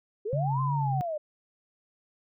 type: linear two-way sweep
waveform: sine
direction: up then down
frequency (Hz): 387.6 to 1055 to 586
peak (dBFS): -29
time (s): 0.25-1.18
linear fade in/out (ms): 10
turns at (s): 0.61
type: tone with vibrato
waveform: sine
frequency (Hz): 138.59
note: C#3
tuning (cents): 0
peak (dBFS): -26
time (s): 0.33-1.01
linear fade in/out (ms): 0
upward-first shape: triangle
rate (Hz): 3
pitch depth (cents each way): 71
effects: none